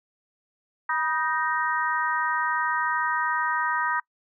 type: harmonic tone with a mistuned harmonic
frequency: 311.1 Hz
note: D#4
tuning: in tune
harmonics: 3 / 4 / 5 / 6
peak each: -27 / -28 / -29 / -30 dBFS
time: 0.89-4 s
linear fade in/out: 5 ms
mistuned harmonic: 3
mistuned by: +62 cents
effects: noise-tail reverb RT60 0.1 s tail -26 dB re dry